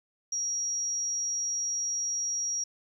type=tone; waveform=sine; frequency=5680 Hz; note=F8; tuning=28 cents sharp; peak=-28 dBFS; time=0.32-2.64 s; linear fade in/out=5 ms; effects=10-bit